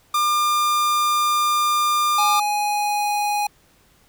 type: tone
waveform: 45% pulse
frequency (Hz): 1200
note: D6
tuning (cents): +37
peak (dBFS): -17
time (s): 0.14-2.4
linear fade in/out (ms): 5
type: tone with pitch glide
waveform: square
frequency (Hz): 833 to 828.2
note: G#5 to G#5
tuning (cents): +5 to -5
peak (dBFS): -20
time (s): 2.18-3.47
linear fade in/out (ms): 5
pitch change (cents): -10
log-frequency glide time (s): 2.3-3.09
effects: pink hiss -57 dBFS RMS until 4.08 s